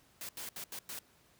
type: noise bursts at uneven times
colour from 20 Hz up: white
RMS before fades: -43 dBFS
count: 5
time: 0.21-0.29 / 0.37-0.49 / 0.56-0.64 / 0.72-0.79 / 0.89-0.99 s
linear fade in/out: 2 ms
effects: pink hiss -66 dBFS RMS until 1.39 s + high-pass 60 Hz 12 dB/octave